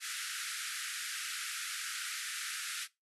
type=band-pass noise; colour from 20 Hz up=pink; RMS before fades=-40 dBFS; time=0-2.88 s; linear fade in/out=50 ms; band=1300 to 12000 Hz; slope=96 dB/octave; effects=noise-tail reverb RT60 0.2 s tail -19 dB re dry